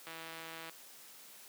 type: click train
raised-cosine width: 0.3 ms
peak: -30 dBFS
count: 103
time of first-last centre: 0.07-0.696 s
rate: 163 Hz
effects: white hiss -55 dBFS RMS until 1.48 s + high-pass 200 Hz 12 dB/octave